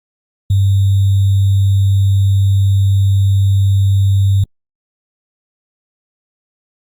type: tone with sample-and-hold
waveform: sine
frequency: 98 Hz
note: G2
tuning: in tune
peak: -8 dBFS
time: 0.5-4.44 s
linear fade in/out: 5 ms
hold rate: 3675 Hz
effects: Opus 48 kbps